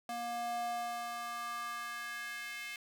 square tone with high-pass filter sweep, 236.9 Hz, A#3, 28 cents sharp, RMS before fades -40 dBFS, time 0.09-2.76 s, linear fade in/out 2 ms, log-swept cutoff 520 to 2200 Hz, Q 3.1, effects none

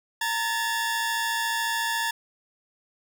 sawtooth tone pair together, 918 / 1722 Hz, A#5 / A6, -27 / -38 cents, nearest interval major seventh, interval 1089 cents, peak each -24 dBFS, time 0.21-2.11 s, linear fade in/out 5 ms, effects none

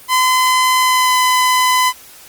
sawtooth tone with pitch glide, 1021 to 1010.4 Hz, C6 to B5, -43 to +39 cents, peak -7 dBFS, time 0.08-1.93 s, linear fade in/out 50 ms, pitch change -18 cents, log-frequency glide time 0.77-1.22 s, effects white hiss -40 dBFS RMS until 2.28 s + Opus 32 kbps

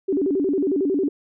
sine tone with vibrato, 332 Hz, E4, 12 cents sharp, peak -18 dBFS, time 0.08-1.09 s, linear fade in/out 10 ms, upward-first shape square, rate 11 Hz, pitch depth 260 cents each way, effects none

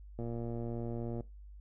click train, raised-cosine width 2 ms, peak -27 dBFS, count 120, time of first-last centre 0.19-1.207 s, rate 117 Hz, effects noise-tail reverb RT60 0.2 s tail -18 dB re dry + added 50 Hz sine -48 dBFS peak until 1.6 s

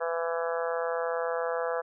harmonic tone, 167 Hz, E3, 23 cents sharp, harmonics 3 / 4 / 5 / 6 / 7 / 8 / 9 / 10, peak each -30 / -34 / -39 / -39 / -39 / -39 / -43 / -41 dBFS, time 0-1.82 s, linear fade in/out 20 ms, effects none

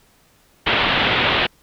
white low-pass noise, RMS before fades -18 dBFS, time 0.66-1.47 s, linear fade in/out 10 ms, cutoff 3600 Hz, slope 48 dB/octave, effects pink hiss -56 dBFS RMS until 1.62 s

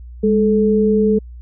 sine tone pair together, 205 / 434.4 Hz, G#3 / A4, -22 / -22 cents, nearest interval octave + minor second, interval 1300 cents, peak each -14 dBFS, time 0.23-1.19 s, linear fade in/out 10 ms, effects added 60 Hz sine -32 dBFS peak until 1.41 s

